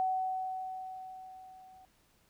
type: tone with level ramp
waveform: sine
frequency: 751 Hz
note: F#5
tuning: 26 cents sharp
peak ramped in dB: -27 to -54 dBFS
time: 0-1.85 s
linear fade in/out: 0 ms
effects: pink hiss -69 dBFS RMS until 2.29 s